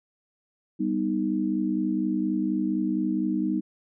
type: chord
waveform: sine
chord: G augmented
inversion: none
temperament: equal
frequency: 196 / 246.9 / 311.1 Hz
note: G3 / B3 / D#4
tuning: 0 / 0 / 0 cents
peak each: -28 / -29 / -26 dBFS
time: 0.79-3.61 s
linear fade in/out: 20 ms
effects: none